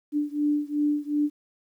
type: beating tone pair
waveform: sine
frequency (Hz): 293.7 / 296.4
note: D4 / D4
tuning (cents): 0 / +16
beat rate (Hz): 2.7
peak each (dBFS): -25 / -26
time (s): 0.12-1.3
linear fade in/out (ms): 50
effects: 10-bit